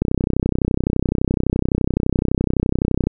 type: click train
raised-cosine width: 3 ms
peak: -4 dBFS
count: 98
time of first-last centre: 0.02-3.07 s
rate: 31.8 Hz
effects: none